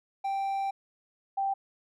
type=tone pair in turn; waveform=triangle / sine; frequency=784 / 784 Hz; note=G5 / G5; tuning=0 / 0 cents; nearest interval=unison; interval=0 cents; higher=neither; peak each=-26 dBFS; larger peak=neither; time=0.24-0.71 / 1.37-1.54 s; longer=first; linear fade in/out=10 ms; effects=none